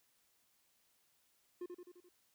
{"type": "tone with echo", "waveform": "triangle", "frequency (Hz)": 355.4, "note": "F4", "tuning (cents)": 30, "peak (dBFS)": -39, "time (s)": [1.61, 1.66], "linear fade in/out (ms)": 5, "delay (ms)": 86, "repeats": 5, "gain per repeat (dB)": -4, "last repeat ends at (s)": 2.09, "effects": ["white hiss -75 dBFS RMS until 2.34 s"]}